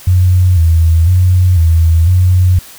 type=tone with vibrato; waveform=sine; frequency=86.4 Hz; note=F2; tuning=18 cents flat; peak=-5 dBFS; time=0.07-2.59 s; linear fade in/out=5 ms; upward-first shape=square; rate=1 Hz; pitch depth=89 cents each way; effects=white hiss -35 dBFS RMS until 2.78 s